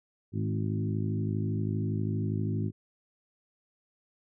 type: harmonic tone with a mistuned harmonic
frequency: 52.5 Hz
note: G#1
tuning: 19 cents sharp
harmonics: 2 / 3 / 4 / 5 / 6 / 7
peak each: -30 / -34 / -36 / -38 / -40 / -41 dBFS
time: 0.32-2.72 s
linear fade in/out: 50 ms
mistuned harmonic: 4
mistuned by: +24 cents
effects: none